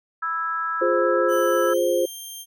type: harmonic tone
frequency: 330 Hz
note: E4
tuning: 2 cents sharp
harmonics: 3 / 4 / 5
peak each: -35 / -24 / -30 dBFS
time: 0.22-1.74 s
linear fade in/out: 10 ms
type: chord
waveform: sine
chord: F minor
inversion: none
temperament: equal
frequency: 349.2 / 415.3 / 523.3 Hz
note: F4 / Ab4 / C5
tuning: 0 / 0 / 0 cents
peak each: -23 / -26 / -20 dBFS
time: 0.81-2.06 s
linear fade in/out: 10 ms
type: tone with pitch glide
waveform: 10% pulse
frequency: 3024 to 3176 Hz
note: F#7 to G7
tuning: +37 to +22 cents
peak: -27 dBFS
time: 1.28-2.46 s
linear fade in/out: 50 ms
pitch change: +85 cents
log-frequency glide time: 1.67-1.79 s
effects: none